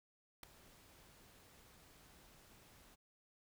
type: noise with ADSR envelope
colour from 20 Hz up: pink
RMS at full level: -44 dBFS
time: 0.43-2.96 s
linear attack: 4 ms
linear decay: 4 ms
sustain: -20 dB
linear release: 23 ms
effects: none